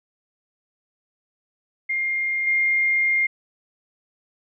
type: tone with level steps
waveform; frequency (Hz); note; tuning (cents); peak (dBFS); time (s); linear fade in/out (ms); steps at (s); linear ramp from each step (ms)
sine; 2118; C7; +21; -21 / -17; 1.89-3.27; 10; 2.47; 2
effects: none